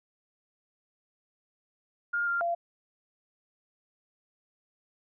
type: tone with pitch steps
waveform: sine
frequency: 1413 / 1393 / 686 Hz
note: F6 / F6 / F5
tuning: +20 / -5 / -31 cents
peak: -26 dBFS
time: 2.13-2.55 s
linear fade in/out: 10 ms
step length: 140 ms
effects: none